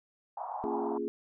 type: band-pass noise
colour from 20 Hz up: white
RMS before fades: -38 dBFS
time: 0.37-0.98 s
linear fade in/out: 5 ms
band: 710 to 960 Hz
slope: 48 dB/octave
type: chord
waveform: sine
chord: Bb minor seventh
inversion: none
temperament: equal with one note detuned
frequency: 233.1 / 277.2 / 344.6 / 415.3 Hz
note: Bb3 / Db4 / F4 / Ab4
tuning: 0 / 0 / -23 / 0 cents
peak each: -39 / -39 / -37 / -34 dBFS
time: 0.64-1.08 s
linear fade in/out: 0 ms
effects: none